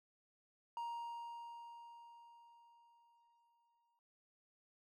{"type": "tone with exponential decay", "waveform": "triangle", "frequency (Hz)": 938, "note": "A#5", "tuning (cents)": 11, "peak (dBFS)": -38, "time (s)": [0.77, 3.99], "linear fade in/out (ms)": 1, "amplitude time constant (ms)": 700, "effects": []}